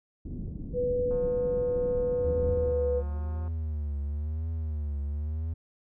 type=low-pass noise; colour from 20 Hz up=pink; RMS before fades=-36 dBFS; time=0.25-2.72 s; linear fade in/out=2 ms; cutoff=300 Hz; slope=24 dB/octave
type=tone; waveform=sine; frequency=493.9 Hz; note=B4; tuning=in tune; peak=-25 dBFS; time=0.73-3.03 s; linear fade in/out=50 ms
type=click train; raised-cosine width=1 ms; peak=-35 dBFS; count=425; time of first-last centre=1.11-3.479 s; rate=179 Hz
type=tone with vibrato; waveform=triangle; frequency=76 Hz; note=D#2; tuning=40 cents flat; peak=-27 dBFS; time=2.23-5.54 s; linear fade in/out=10 ms; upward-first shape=triangle; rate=0.99 Hz; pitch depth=130 cents each way
effects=none